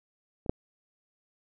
clicks, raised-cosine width 2 ms, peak -29 / -11 dBFS, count 2, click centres 0.462 / 0.495 s, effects none

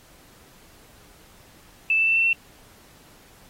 sine tone with pitch steps, 2637 / 2654 / 2671 / 2688 / 2705 Hz, E7 / E7 / E7 / E7 / E7, 0 / +11 / +22 / +33 / +44 cents, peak -17 dBFS, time 1.9-2.33 s, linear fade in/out 2 ms, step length 86 ms, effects pink hiss -53 dBFS RMS until 3.49 s + AAC 48 kbps

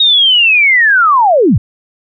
sine linear sweep, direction down, 3775 to 73.42 Hz, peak -5 dBFS, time 0-1.58 s, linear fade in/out 5 ms, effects none

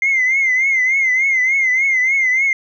sine tone with vibrato, 2093 Hz, C7, in tune, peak -11 dBFS, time 0.02-2.53 s, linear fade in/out 2 ms, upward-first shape triangle, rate 3.4 Hz, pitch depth 97 cents each way, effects tanh soft clip ceiling -9 dBFS

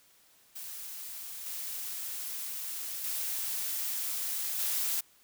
blue noise with level steps, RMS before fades -42 / -38 / -34 / -31 dBFS, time 0.55-5.01 s, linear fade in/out 10 ms, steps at 1.46 / 3.04 / 4.59 s, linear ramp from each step 2 ms, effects white hiss -63 dBFS RMS until 5.23 s

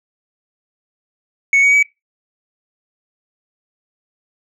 sine tone with pitch steps, 2217 / 2248 / 2279 Hz, C#7 / C#7 / C#7, 0 / +24 / +47 cents, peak -6 dBFS, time 1.53-1.827 s, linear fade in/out 2 ms, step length 99 ms, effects noise-tail reverb RT60 0.2 s tail -23 dB re dry + tanh soft clip ceiling -8 dBFS

